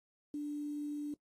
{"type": "tone with quantisation", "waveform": "sine", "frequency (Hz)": 293.7, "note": "D4", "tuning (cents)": 0, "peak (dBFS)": -36, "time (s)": [0.34, 1.14], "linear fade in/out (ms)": 2, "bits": 10, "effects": ["noise-tail reverb RT60 0.1 s tail -23 dB re dry", "AAC 32 kbps"]}